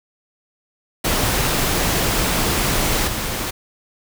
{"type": "noise with level steps", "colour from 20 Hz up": "pink", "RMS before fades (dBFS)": [-19, -24], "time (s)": [1.04, 3.51], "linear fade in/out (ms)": 10, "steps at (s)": 3.07, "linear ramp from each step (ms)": 10, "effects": []}